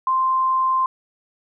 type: tone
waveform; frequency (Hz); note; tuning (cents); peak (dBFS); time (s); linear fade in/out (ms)
sine; 1045; C6; -2; -16; 0.07-0.86; 2
effects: none